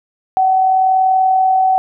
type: tone with amplitude modulation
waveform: sine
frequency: 756 Hz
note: F#5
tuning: 37 cents sharp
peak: -8 dBFS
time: 0.37-1.78 s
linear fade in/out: 0 ms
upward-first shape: sine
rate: 40.6 Hz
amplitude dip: 30%
effects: none